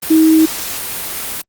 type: tone in noise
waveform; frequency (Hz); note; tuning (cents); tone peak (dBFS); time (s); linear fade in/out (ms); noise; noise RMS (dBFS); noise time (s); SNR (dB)
sine; 318.2; D#4; +39; -6; 0.1-0.46; 10; white; -23; 0.02-1.42; +14
effects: Opus 32 kbps